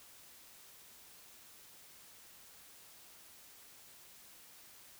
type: silence
effects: white hiss -58 dBFS RMS until 4.99 s